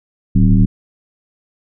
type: tone with frequency modulation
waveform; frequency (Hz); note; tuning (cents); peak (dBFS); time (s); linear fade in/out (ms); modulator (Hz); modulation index
sine; 110; A2; 0; -7; 0.35-0.66; 10; 77.1; 1.5
effects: none